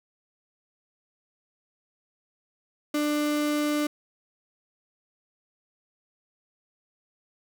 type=tone; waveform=35% pulse; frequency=296.9 Hz; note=D4; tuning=19 cents sharp; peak=-22 dBFS; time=2.94-3.87 s; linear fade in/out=5 ms; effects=none